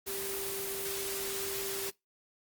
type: tone in noise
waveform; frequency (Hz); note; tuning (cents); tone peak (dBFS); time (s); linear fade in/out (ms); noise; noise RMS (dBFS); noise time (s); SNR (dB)
sine; 392; G4; 0; -39; 0.06-1.91; 20; white; -37; 0.06-1.91; -5
effects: noise-tail reverb RT60 0.2 s tail -24 dB re dry + Opus 24 kbps